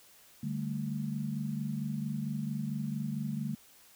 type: chord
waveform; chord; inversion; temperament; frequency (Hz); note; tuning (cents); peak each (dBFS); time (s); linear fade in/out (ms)
sine; D suspended fourth; none; just; 146.83 / 195.78 / 220.2; D3 / G3 / A3; 0 / -2 / +2; -36 / -38 / -36; 0.43-3.55; 5
effects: white hiss -59 dBFS RMS until 3.95 s